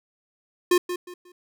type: tone with echo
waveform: square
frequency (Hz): 356.6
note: F4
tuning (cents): +36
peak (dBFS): -16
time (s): 0.71-0.78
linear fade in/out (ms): 5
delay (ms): 180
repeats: 3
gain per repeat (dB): -11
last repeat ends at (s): 1.32
effects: none